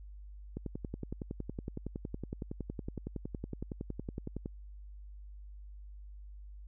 click train, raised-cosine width 3 ms, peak -25 dBFS, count 43, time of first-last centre 0.57-4.459 s, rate 10.8 Hz, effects added 50 Hz sine -46 dBFS peak until 6.67 s

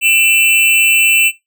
square tone with amplitude modulation, 2676 Hz, E7, 25 cents sharp, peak -5 dBFS, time 0.01-1.32 s, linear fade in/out 50 ms, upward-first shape sine, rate 292 Hz, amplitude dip 75%, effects noise-tail reverb RT60 0.2 s tail -21 dB re dry

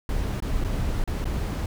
brown noise with dropouts, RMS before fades -26 dBFS, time 0.09-1.66 s, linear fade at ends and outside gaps 2 ms, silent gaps 0.403-0.423 / 0.641-0.646 / 1.04-1.075 / 1.244-1.254 s, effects none

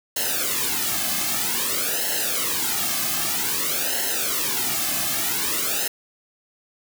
white noise with flanger, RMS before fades -24 dBFS, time 0.16-5.88 s, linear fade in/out 5 ms, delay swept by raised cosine 0.84 to 2.14 ms, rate 0.52 Hz, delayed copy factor -0.9, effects none

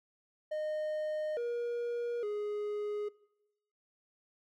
triangle tone with pitch steps, 614 / 476 / 416.5 Hz, D#5 / A#4 / G#4, -23 / +36 / +5 cents, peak -31 dBFS, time 0.51-3.09 s, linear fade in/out 10 ms, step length 860 ms, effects noise-tail reverb RT60 0.9 s tail -22 dB re dry

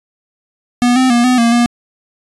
square tone with pitch steps, 243.9 / 258.2 / 238.3 / 251.8 / 233.2 / 238.7 Hz, B3 / C4 / A#3 / B3 / A#3 / A#3, -21 / -23 / +38 / +34 / +1 / +41 cents, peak -9 dBFS, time 0.82-1.66 s, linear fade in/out 0 ms, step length 140 ms, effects resampled to 24000 Hz

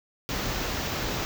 pink band-stop noise, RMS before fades -30 dBFS, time 0.29-1.25 s, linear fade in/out 0 ms, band 7000 to 14000 Hz, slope 48 dB/octave, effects none

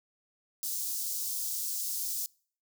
white high-pass noise, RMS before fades -34 dBFS, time 0.63-2.26 s, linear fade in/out 0 ms, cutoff 4900 Hz, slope 24 dB/octave, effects noise-tail reverb RT60 0.5 s tail -26 dB re dry

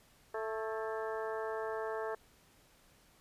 harmonic tone with a mistuned harmonic, 220 Hz, A3, in tune, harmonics 2 / 3 / 4 / 5 / 6 / 7 / 8, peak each -38 / -42 / -44 / -46 / -48 / -49 / -50 dBFS, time 0.34-2.15 s, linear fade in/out 5 ms, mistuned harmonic 7, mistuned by +68 cents, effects pink hiss -65 dBFS RMS until 3.2 s + resampled to 32000 Hz

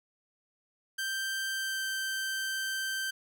sawtooth tone with pitch glide, 1568 to 1558.1 Hz, G6 to G6, 0 to -11 cents, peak -28 dBFS, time 0.98-3.11 s, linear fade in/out 10 ms, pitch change -11 cents, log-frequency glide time 1.5-1.83 s, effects none

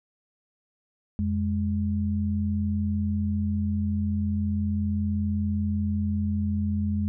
sine tone pair together, 87.33 / 207.7 Hz, F2 / G#3, 0 / 0 cents, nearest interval octave + minor third, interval 1500 cents, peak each -26 dBFS, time 1.19-7.08 s, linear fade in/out 0 ms, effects none

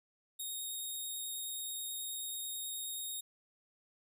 5% pulse tone with vibrato, 3729 Hz, A#7, in tune, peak -32 dBFS, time 0.39-3.21 s, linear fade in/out 10 ms, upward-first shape triangle, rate 9.3 Hz, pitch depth 9 cents each way, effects none

